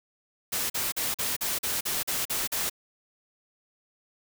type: noise bursts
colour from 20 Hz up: white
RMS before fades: -29 dBFS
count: 10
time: 0.52-2.698 s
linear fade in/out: 10 ms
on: 180 ms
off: 42 ms
effects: none